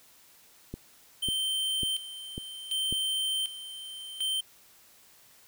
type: click train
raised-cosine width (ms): 3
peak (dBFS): -23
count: 5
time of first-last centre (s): 0.74-2.926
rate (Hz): 1.83
type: tone with tremolo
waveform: square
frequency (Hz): 3113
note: G7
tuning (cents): -13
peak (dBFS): -28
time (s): 1.22-4.41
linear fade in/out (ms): 10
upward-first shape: square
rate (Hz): 0.67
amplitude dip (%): 75
effects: white hiss -58 dBFS RMS until 5.47 s